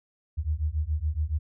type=beating tone pair; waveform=sine; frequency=73.4 / 80.5 Hz; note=D2 / E2; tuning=0 / -41 cents; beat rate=7.1 Hz; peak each=-28 dBFS; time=0.37-1.39 s; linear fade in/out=20 ms; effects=none